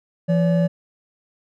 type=tone pair together; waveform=triangle; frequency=170 / 572.9 Hz; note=F3 / D5; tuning=-46 / -43 cents; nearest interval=octave + major sixth; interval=2103 cents; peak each=-14 / -20 dBFS; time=0.28-0.68 s; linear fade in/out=20 ms; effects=none